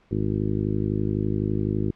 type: harmonic tone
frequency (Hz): 51.9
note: G#1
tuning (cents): 0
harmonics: 1 / 2 / 3 / 4 / 5 / 6 / 7 / 8 / 9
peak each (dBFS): -34 / -27 / -30 / -29 / -34 / -30 / -30 / -40 / -42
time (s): 0.11-1.91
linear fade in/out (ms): 5
effects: pink hiss -60 dBFS RMS until 1.95 s + low-pass 3000 Hz 12 dB/octave